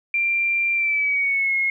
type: tone with pitch glide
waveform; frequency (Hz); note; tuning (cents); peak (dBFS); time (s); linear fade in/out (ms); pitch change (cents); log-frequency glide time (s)
sine; 2371 to 2162; D7 to C#7; +16 to -44; -18; 0.14-1.7; 2; -160; 0.73-1.55
effects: 10-bit